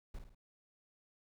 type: noise with echo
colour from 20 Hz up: brown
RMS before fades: -44 dBFS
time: 0.14-0.19 s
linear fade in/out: 5 ms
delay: 53 ms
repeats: 3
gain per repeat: -6 dB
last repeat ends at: 0.349 s
effects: none